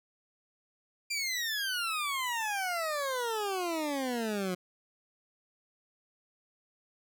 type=exponential sweep; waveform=20% pulse; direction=down; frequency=2400 to 177.8 Hz; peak=-26 dBFS; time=1.1-4.55 s; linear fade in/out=10 ms; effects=none